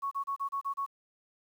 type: tone bursts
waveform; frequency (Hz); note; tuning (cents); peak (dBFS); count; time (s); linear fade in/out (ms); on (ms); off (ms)
sine; 1108.7; C#6; 0; -30; 7; 0.02-0.864; 20; 94; 31
effects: 10-bit